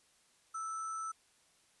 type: tone with sample-and-hold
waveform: sine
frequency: 1318.5 Hz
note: E6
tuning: in tune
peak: -37 dBFS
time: 0.54-1.12 s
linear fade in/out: 10 ms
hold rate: 7350 Hz
effects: white hiss -69 dBFS RMS until 1.8 s + resampled to 24000 Hz